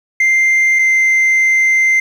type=tone pair in turn; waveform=sine; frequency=2093 / 2083 Hz; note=C7 / C7; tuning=0 / -8 cents; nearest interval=unison; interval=8 cents; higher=first; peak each=-6 dBFS; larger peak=neither; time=0.2-0.79 / 0.79-2 s; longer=second; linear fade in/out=5 ms; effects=tanh soft clip ceiling -8 dBFS + 7-bit